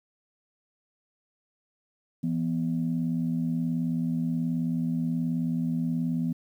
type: tone pair together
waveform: sine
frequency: 167.1 / 245.8 Hz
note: E3 / B3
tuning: +24 / -8 cents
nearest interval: perfect fifth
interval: 668 cents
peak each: -27 dBFS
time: 2.23-6.33 s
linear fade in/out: 10 ms
effects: tanh soft clip ceiling -18 dBFS + 10-bit